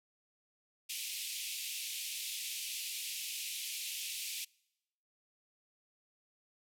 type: band-pass noise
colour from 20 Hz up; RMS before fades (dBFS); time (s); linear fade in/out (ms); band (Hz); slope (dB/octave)
pink; -41; 0.89-4.45; 10; 2400 to 15000; 48
effects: noise-tail reverb RT60 0.9 s tail -26 dB re dry